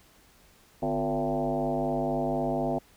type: tone with frequency modulation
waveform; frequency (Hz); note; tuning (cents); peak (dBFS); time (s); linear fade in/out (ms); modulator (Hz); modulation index
sine; 465; A#4; -4; -25; 0.82-2.79; 10; 104; 3
effects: pink hiss -59 dBFS RMS until 2.96 s